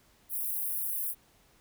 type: high-pass noise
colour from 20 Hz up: white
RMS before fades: -33 dBFS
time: 0.29-1.15 s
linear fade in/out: 50 ms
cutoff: 10000 Hz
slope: 48 dB/octave
effects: pink hiss -64 dBFS RMS until 1.6 s